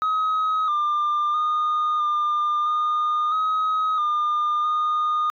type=tone with pitch steps; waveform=sine; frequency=1269 / 1196 / 1225 / 1202 / 1220 / 1267 / 1207 / 1225 Hz; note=D#6 / D6 / D#6 / D6 / D#6 / D#6 / D6 / D#6; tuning=+34 / +31 / -27 / +40 / -34 / +31 / +47 / -27 cents; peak=-17 dBFS; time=0.02-5.3 s; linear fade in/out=0 ms; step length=660 ms; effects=tanh soft clip ceiling -18 dBFS